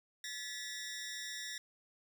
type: ring-modulated tone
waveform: 15% pulse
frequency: 1841 Hz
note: A#6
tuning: 22 cents flat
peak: -32 dBFS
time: 0.24-1.58 s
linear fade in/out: 2 ms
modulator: 117 Hz
effects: none